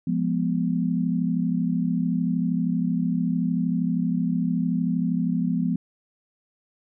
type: chord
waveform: sine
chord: F diminished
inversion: none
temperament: equal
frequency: 174.61 / 207.7 / 246.9 Hz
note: F3 / Ab3 / Cb4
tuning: 0 / 0 / 0 cents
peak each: -24 / -28 / -25 dBFS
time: 0.07-5.76 s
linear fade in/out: 5 ms
effects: none